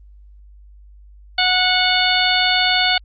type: harmonic tone with a mistuned harmonic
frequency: 734 Hz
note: F#5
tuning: 14 cents flat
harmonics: 1 / 2 / 3 / 4 / 5 / 6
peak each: -21 / -21 / -21 / -21 / -21 / -21 dBFS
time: 1.38-2.98 s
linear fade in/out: 5 ms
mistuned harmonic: 5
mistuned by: -44 cents
effects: added 50 Hz sine -41 dBFS peak until 3.04 s + Opus 32 kbps